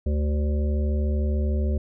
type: harmonic tone with a mistuned harmonic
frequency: 73.3 Hz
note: D2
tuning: 3 cents flat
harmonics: 1 / 3 / 5 / 7 / 8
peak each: -21 / -31 / -35 / -38 / -39 dBFS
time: 0.06-1.78 s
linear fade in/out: 5 ms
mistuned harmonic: 5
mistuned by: +46 cents
effects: none